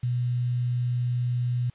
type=tone with quantisation; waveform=sine; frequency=122.6 Hz; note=B2; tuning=12 cents flat; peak=-23 dBFS; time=0.03-1.7 s; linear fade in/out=5 ms; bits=8; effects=white hiss -61 dBFS RMS until 1.74 s + resampled to 8000 Hz